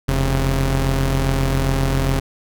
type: tone pair together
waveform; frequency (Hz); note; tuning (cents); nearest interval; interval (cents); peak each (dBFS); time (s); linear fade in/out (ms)
sawtooth; 42.49 / 134.9; F1 / C#3; -47 / -47; octave + minor sixth; 2000; -15; 0.08-2.2; 10
effects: none